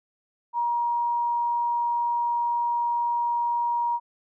sine tone, 949 Hz, A#5, 31 cents sharp, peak -22 dBFS, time 0.53-4 s, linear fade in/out 50 ms, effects none

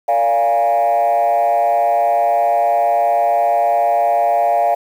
sine tone with frequency modulation, 698.5 Hz, F5, in tune, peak -10 dBFS, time 0.08-4.75 s, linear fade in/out 10 ms, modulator 120 Hz, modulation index 0.99, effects tanh soft clip ceiling -9 dBFS + 7-bit

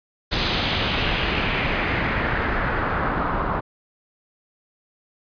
pink noise with low-pass filter sweep, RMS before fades -23 dBFS, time 0.31-3.61 s, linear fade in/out 20 ms, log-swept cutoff 4100 to 1100 Hz, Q 2.2, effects resampled to 11025 Hz

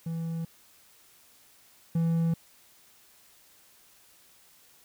triangle tone pair in turn, 164.81 / 165.66 Hz, E3 / E3, 0 / +9 cents, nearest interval unison, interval 9 cents, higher second, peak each -28 / -21 dBFS, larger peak second, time 0.06-0.45 / 1.95-2.34 s, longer neither, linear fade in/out 5 ms, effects white hiss -59 dBFS RMS until 4.84 s

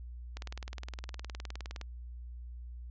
click train, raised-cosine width 0.2 ms, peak -25 dBFS, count 29, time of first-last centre 0.37-1.813 s, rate 19.4 Hz, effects added 60 Hz sine -42 dBFS peak until 2.9 s + resampled to 16000 Hz

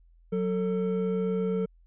triangle tone pair together, 185 / 446.4 Hz, F#3 / A4, 0 / +25 cents, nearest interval octave + minor third, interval 1525 cents, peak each -26 dBFS, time 0.32-1.66 s, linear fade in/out 10 ms, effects added 42 Hz sine -55 dBFS peak until 1.86 s + resampled to 8000 Hz

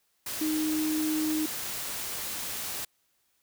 sine tone in noise, 310 Hz, D#4, 6 cents flat, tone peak -26 dBFS, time 0.41-1.46 s, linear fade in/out 5 ms, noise white, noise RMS -35 dBFS, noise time 0.26-2.85 s, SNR +6 dB, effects white hiss -72 dBFS RMS until 3.42 s

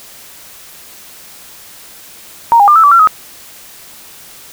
sine tone with pitch steps, 930 / 812 / 1198 / 1316 / 1155 / 1361 / 1266 Hz, A#5 / G#5 / D6 / E6 / D6 / F6 / D#6, -4 / -39 / +34 / -3 / -29 / -45 / +30 cents, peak -3 dBFS, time 2.52-3.073 s, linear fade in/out 0 ms, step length 79 ms, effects white hiss -36 dBFS RMS until 4.52 s

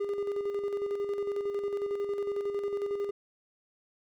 triangle tone with tremolo, 404.6 Hz, G#4, 45 cents flat, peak -26 dBFS, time 0-3.11 s, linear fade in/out 10 ms, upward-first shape square, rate 11 Hz, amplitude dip 45%, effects none

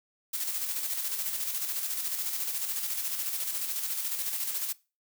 blue noise with tremolo, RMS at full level -31 dBFS, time 0.33-4.73 s, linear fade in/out 10 ms, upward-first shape square, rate 14 Hz, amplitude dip 40%, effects noise-tail reverb RT60 0.3 s tail -21 dB re dry

